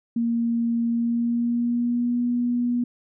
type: tone with pitch glide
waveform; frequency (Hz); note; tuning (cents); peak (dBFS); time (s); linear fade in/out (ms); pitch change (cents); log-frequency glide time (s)
sine; 233.1 to 242.3; A#3 to B3; 0 to -33; -20; 0.16-2.84; 5; +67; 0.88-2.22
effects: none